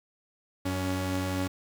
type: tone pair together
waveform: sawtooth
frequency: 92.18 / 280.5 Hz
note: F#2 / C#4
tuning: -6 / +21 cents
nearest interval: octave + perfect fifth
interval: 1927 cents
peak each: -27 dBFS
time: 0.65-1.48 s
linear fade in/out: 10 ms
effects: 9-bit